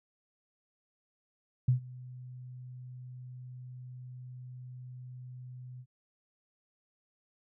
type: tone with ADSR envelope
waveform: sine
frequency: 125.9 Hz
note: B2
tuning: 34 cents sharp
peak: -20 dBFS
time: 1.68-5.86 s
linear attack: 6 ms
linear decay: 110 ms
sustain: -23 dB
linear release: 60 ms
effects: none